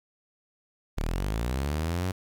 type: linear sweep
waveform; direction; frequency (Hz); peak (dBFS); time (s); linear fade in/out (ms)
sawtooth; up; 34.65 to 95.2; -23; 0.97-2.12; 10
effects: 10-bit